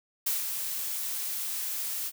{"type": "noise with ADSR envelope", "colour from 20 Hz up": "blue", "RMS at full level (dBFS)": -27, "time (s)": [0.26, 2.12], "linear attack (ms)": 9, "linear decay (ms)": 150, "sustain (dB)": -6, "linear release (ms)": 51, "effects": []}